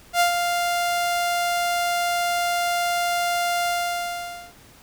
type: tone with ADSR envelope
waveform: sawtooth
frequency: 698.5 Hz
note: F5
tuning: in tune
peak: -11 dBFS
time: 0.13-4.54 s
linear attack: 72 ms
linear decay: 110 ms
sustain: -6 dB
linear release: 870 ms
effects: pink hiss -50 dBFS RMS until 4.82 s